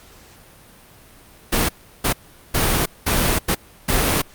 pink noise bursts at uneven times, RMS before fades -18 dBFS, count 6, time 1.52-1.69 / 2.04-2.13 / 2.54-2.86 / 3.06-3.39 / 3.48-3.55 / 3.88-4.22 s, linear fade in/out 10 ms, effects pink hiss -47 dBFS RMS until 4.34 s + Opus 48 kbps

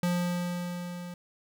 square tone with level ramp, 176.3 Hz, F3, 17 cents sharp, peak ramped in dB -25 to -39 dBFS, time 0.03-1.14 s, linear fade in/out 2 ms, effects none

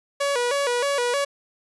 sawtooth tone with vibrato, 523.3 Hz, C5, in tune, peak -17 dBFS, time 0.2-1.25 s, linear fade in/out 10 ms, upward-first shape square, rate 3.2 Hz, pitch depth 130 cents each way, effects resampled to 24000 Hz

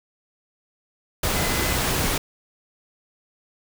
sine tone in noise, 2027 Hz, B6, 45 cents sharp, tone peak -32 dBFS, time 1.35-1.76 s, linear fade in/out 5 ms, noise pink, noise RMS -23 dBFS, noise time 1.23-2.18 s, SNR -12 dB, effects none

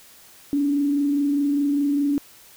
sine tone with frequency modulation, 285.5 Hz, D4, 49 cents flat, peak -18 dBFS, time 0.53-2.18 s, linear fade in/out 0 ms, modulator 24.9 Hz, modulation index 0.3, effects white hiss -49 dBFS RMS until 2.56 s

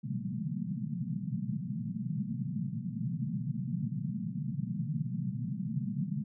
pink band-pass noise, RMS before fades -35 dBFS, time 0.03-6.24 s, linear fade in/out 10 ms, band 120 to 230 Hz, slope 96 dB/octave, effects none

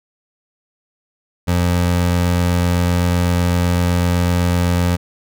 25% pulse tone, 87.9 Hz, F2, 12 cents sharp, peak -10 dBFS, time 1.47-4.97 s, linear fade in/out 20 ms, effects none

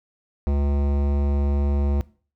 sine tone with hard clipping, 71 Hz, C#2, 42 cents sharp, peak -21 dBFS, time 0.47-2.01 s, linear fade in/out 0 ms, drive 17 dB, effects noise-tail reverb RT60 0.4 s tail -20 dB re dry

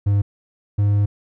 triangle tone pair in turn, 101.1 / 102.22 Hz, G#2 / G#2, -46 / -27 cents, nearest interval unison, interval 19 cents, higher second, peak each -12 dBFS, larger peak neither, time 0.06-0.22 / 0.78-1.06 s, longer second, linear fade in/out 10 ms, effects none

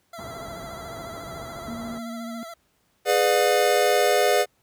25% pulse tone with vibrato, 670 Hz, E5, 28 cents sharp, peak -33 dBFS, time 0.13-2.54 s, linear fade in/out 5 ms, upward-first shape sine, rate 14 Hz, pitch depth 46 cents each way
pink low-pass noise, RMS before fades -39 dBFS, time 0.18-1.99 s, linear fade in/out 10 ms, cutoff 1400 Hz, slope 24 dB/octave
sine tone, 233.1 Hz, A#3, in tune, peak -32 dBFS, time 1.68-2.43 s, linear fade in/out 0 ms
square chord, G# diminished seventh, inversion none, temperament just, 415.3 / 498.4 / 598 / 717.6 Hz, G#4 / B4 / D5 / F5, 0 / +16 / +31 / +47 cents, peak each -24 dBFS, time 3.05-4.46 s, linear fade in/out 50 ms
effects pink hiss -67 dBFS RMS until 4.62 s + high-pass 60 Hz 12 dB/octave

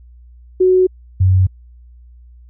sine tone pair in turn, 370 / 93.36 Hz, F#4 / F#2, 0 / +16 cents, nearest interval 2 octaves, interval 2384 cents, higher first, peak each -8 dBFS, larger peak neither, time 0.6-0.87 / 1.2-1.47 s, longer neither, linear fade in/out 10 ms, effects added 60 Hz sine -39 dBFS peak until 2.49 s

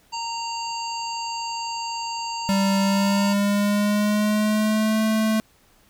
harmonic tone, 926 Hz, A#5, 12 cents flat, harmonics 1 / 3 / 5 / 7 / 8, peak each -28 / -36 / -33 / -43 / -40 dBFS, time 0.12-3.34 s, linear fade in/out 20 ms
square tone with pitch glide, 196 to 218.7 Hz, G3 to A3, 0 to -10 cents, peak -19 dBFS, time 2.49-5.4 s, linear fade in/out 0 ms, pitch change +190 cents, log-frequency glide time 2.81-5.01 s
effects pink hiss -58 dBFS RMS until 5.89 s

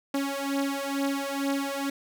sawtooth beating tone pair, 276.1 / 278.3 Hz, C#4 / C#4, -7 / +7 cents, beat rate 2.2 Hz, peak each -26 dBFS, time 0.14-1.9 s, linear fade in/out 5 ms, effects none

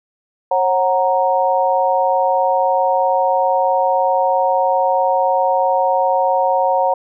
sine chord, F# major, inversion second, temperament equal with one note detuned, 542 / 740 / 932.3 Hz, C#5 / F#5 / A#5, -39 / 0 / 0 cents, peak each -17 dBFS, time 0.51-6.94 s, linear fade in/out 5 ms, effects none

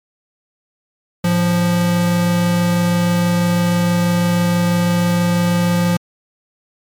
square tone pair together, 110 / 174.61 Hz, A2 / F3, 0 / 0 cents, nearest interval minor sixth, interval 800 cents, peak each -23 / -14 dBFS, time 1.24-5.97 s, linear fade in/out 5 ms, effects MP3 96 kbps

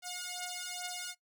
5% pulse beating tone pair, 718 / 720.4 Hz, F5 / F#5, +48 / -46 cents, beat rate 2.4 Hz, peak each -30 dBFS, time 0.02-1.15 s, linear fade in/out 50 ms, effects noise-tail reverb RT60 0.1 s tail -18 dB re dry

